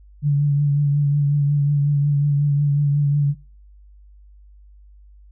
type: tone with vibrato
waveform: sine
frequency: 144.1 Hz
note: D3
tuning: 33 cents flat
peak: -14 dBFS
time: 0.22-3.35 s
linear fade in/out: 50 ms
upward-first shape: triangle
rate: 5.5 Hz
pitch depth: 33 cents each way
effects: noise-tail reverb RT60 0.4 s tail -23 dB re dry + added 50 Hz sine -44 dBFS peak until 5.31 s